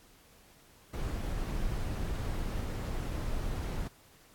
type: noise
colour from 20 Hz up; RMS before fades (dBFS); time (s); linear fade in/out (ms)
brown; -34; 0.93-3.88; 10
effects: pink hiss -60 dBFS RMS until 4.34 s + AAC 64 kbps